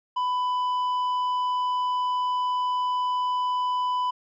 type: tone with tanh clipping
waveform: sine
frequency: 997 Hz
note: B5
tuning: 16 cents sharp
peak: -24 dBFS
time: 0.16-4.11 s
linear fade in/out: 10 ms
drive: 6 dB
effects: none